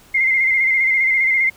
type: tone with vibrato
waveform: sine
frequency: 2100 Hz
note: C7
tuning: 6 cents sharp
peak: -13 dBFS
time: 0.14-1.5 s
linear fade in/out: 10 ms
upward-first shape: square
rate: 15 Hz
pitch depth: 32 cents each way
effects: pink hiss -48 dBFS RMS until 1.56 s